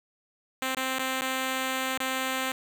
5% pulse tone with dropouts, 261.6 Hz, C4, in tune, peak -16 dBFS, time 0.62-2.52 s, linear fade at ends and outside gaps 1 ms, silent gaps 0.748-0.769 / 0.986-0.994 / 1.211-1.218 / 1.977-2.003 s, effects none

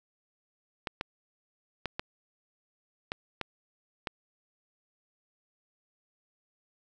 clicks, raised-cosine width 0.3 ms, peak -16 dBFS, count 7, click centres 0.872 / 1.011 / 1.857 / 1.995 / 3.119 / 3.413 / 4.072 s, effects none

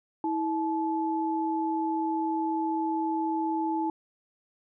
sine tone pair together, 323.6 / 863.9 Hz, E4 / A5, -32 / -32 cents, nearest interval octave + perfect fourth, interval 1700 cents, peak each -28 / -29 dBFS, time 0.24-3.9 s, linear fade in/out 2 ms, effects none

